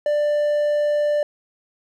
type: tone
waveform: triangle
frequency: 591 Hz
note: D5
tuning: 11 cents sharp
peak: -15 dBFS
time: 0.06-1.23 s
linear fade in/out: 2 ms
effects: none